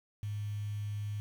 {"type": "tone with quantisation", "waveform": "sine", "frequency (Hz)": 103.83, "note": "G#2", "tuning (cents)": 0, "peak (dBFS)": -34, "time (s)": [0.23, 1.2], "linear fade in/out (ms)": 0, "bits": 9, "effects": []}